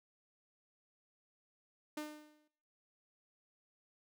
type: tone with exponential decay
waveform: sawtooth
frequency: 302.1 Hz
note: D4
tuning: 49 cents sharp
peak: -34 dBFS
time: 1.97-2.48 s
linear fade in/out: 5 ms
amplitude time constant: 110 ms
effects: noise-tail reverb RT60 0.8 s tail -22 dB re dry